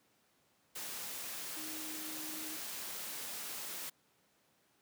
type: tone in noise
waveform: sine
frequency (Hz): 311.1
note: D#4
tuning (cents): 0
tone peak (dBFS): -48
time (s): 1.56-2.57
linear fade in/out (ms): 10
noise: white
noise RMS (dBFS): -43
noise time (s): 0.75-3.9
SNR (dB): -8
effects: pink hiss -72 dBFS RMS until 4.81 s + high-pass 150 Hz 12 dB/octave